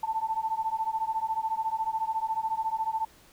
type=beating tone pair; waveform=sine; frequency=880 / 894 Hz; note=A5 / A5; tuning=0 / +27 cents; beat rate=14 Hz; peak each=-30 dBFS; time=0.03-3.05 s; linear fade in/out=5 ms; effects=pink hiss -57 dBFS RMS until 3.32 s